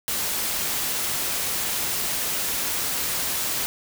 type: noise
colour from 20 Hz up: white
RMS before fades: -26 dBFS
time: 0.08-3.66 s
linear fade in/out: 0 ms
effects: none